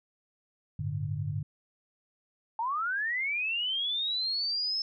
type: chord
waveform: sine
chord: G suspended second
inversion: none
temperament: equal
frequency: 98 / 110 / 146.83 Hz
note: G2 / A2 / D3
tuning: 0 / 0 / 0 cents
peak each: -35 / -36 / -33 dBFS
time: 0.79-1.43 s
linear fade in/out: 5 ms
type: linear sweep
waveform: sine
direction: up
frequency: 870 to 5274 Hz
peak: -28 dBFS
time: 2.59-4.82 s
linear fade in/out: 2 ms
effects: none